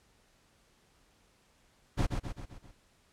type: noise with echo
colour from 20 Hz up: brown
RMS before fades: -27 dBFS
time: 1.97-2.07 s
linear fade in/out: 20 ms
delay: 130 ms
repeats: 5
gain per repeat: -5 dB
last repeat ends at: 2.72 s
effects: pink hiss -67 dBFS RMS until 3.12 s + low-pass 10000 Hz 12 dB/octave